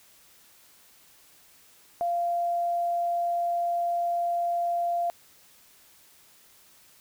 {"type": "tone", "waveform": "sine", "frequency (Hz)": 692, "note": "F5", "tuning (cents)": -16, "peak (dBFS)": -24, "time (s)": [2.01, 5.1], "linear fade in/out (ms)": 0, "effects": ["white hiss -57 dBFS RMS until 7 s"]}